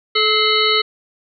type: harmonic tone with a mistuned harmonic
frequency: 431.6 Hz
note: A4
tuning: 33 cents flat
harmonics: 1 / 3 / 5 / 7 / 9 / 10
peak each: -20 / -20 / -20 / -20 / -20 / -20 dBFS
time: 0.15-0.82 s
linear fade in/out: 10 ms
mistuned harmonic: 5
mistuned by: -55 cents
effects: none